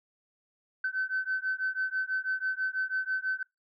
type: beating tone pair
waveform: sine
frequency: 1524 / 1530.1 Hz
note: G6 / G6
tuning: -49 / -42 cents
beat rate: 6.1 Hz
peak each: -31 dBFS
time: 0.84-3.43 s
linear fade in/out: 5 ms
effects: noise-tail reverb RT60 0.2 s tail -26 dB re dry + tanh soft clip ceiling -22 dBFS